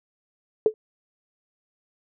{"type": "tone with exponential decay", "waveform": "sine", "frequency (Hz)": 433, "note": "A4", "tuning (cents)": -28, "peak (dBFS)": -10, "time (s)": [0.66, 0.74], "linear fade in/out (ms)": 1, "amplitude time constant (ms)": 16, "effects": []}